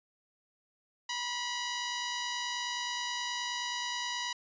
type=tone pair together; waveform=10% pulse; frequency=969.6 / 1019 Hz; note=B5 / C6; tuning=-32 / -46 cents; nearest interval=minor second; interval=86 cents; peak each=-25 / -34 dBFS; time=1.09-4.33 s; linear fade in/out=5 ms; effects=resampled to 16000 Hz